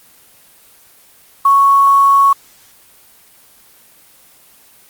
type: tone with quantisation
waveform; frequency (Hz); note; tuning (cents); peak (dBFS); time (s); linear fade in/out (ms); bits
sine; 1108.7; C#6; 0; -6; 1.45-2.33; 5; 5
effects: white hiss -46 dBFS RMS until 4.89 s + Opus 24 kbps